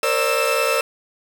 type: tone cluster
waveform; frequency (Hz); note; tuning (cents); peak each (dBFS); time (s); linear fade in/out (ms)
40% pulse; 463.9 / 534 / 590 / 1317 / 2644; A#4 / C5 / D5 / E6 / E7; -8 / +35 / +8 / -2 / +5; -23; 0.03-0.81; 2
effects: 7-bit